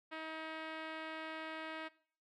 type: tone with low-pass filter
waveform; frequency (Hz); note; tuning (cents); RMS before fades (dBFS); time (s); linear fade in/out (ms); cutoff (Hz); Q
5% pulse; 317.6; D#4; +36; -45; 0.11-1.89; 20; 2400; 0.66
effects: noise-tail reverb RT60 0.5 s tail -19 dB re dry